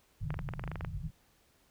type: low-pass noise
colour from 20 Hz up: white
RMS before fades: -39 dBFS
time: 0.2-1.11 s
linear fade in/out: 20 ms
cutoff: 170 Hz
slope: 96 dB/octave
type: clicks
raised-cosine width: 0.5 ms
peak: -25 dBFS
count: 12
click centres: 0.305 / 0.342 / 0.391 / 0.489 / 0.537 / 0.595 / 0.639 / 0.677 / 0.716 / 0.757 / 0.809 / 0.848 s
effects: pink hiss -68 dBFS RMS until 1.7 s